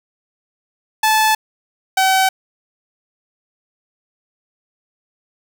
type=tone pair in turn; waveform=sawtooth; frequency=870 / 761.6 Hz; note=A5 / F#5; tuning=-20 / +50 cents; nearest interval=major second; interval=230 cents; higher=first; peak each=-8 dBFS; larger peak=neither; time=1.03-1.35 / 1.97-2.29 s; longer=neither; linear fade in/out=5 ms; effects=none